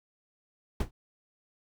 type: noise with exponential decay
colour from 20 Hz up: brown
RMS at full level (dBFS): -20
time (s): 0.8-0.91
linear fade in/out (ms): 5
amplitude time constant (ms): 22
effects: none